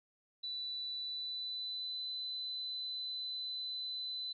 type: tone with pitch glide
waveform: sine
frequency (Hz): 3970 to 4016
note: B7 to B7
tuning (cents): +8 to +28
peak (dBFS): -38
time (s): 0.43-4.33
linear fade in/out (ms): 10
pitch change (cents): +20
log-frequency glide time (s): 0.99-2.07
effects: none